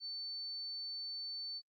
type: tone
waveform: sine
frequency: 4500 Hz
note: C#8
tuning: 25 cents sharp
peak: -40 dBFS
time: 0-1.62 s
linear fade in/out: 50 ms
effects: Opus 32 kbps